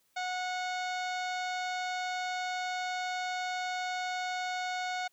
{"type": "harmonic tone", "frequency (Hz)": 732, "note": "F#5", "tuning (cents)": -19, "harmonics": [1, 2, 3, 4, 5, 6, 7, 8, 9, 10], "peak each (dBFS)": [-34, -39, -41, -50, -45, -47, -55, -55, -52, -57], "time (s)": [0.16, 5.08], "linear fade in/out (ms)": 10, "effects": ["white hiss -72 dBFS RMS until 5.12 s", "high-pass 60 Hz 12 dB/octave"]}